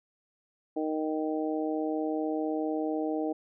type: harmonic tone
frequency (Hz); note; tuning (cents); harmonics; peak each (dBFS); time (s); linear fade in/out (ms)
155.7; D#3; +2; 2 / 3 / 4 / 5; -30 / -34 / -36 / -38; 0.76-3.33; 10
effects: none